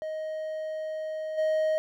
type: tone with level steps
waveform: triangle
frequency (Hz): 626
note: D#5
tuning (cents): +10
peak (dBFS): -29 / -21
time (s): 0.02-1.78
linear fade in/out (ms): 0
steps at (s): 1.37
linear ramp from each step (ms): 20
effects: none